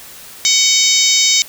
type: harmonic tone with a mistuned harmonic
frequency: 747 Hz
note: F#5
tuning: 16 cents sharp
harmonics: 3 / 4 / 5 / 6 / 7 / 8 / 9 / 10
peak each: -19 / -21 / -16 / -21 / -17 / -16 / -20 / -20 dBFS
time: 0.45-1.42 s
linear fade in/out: 0 ms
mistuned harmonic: 4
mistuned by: +36 cents
effects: white hiss -36 dBFS RMS until 1.48 s